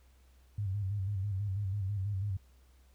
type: tone with vibrato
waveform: sine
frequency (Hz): 99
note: G2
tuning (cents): +18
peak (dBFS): -31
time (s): 0.58-2.37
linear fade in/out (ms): 5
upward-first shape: square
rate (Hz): 6.1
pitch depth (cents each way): 71
effects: added 64 Hz sine -59 dBFS peak until 2.94 s + pink hiss -70 dBFS RMS until 2.94 s